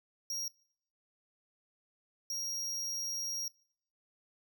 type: tone bursts at uneven times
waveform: 45% pulse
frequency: 5630 Hz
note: F8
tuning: 13 cents sharp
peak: -35 dBFS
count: 2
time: 0.3-0.48 / 2.3-3.48 s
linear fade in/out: 2 ms
effects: noise-tail reverb RT60 0.6 s tail -22 dB re dry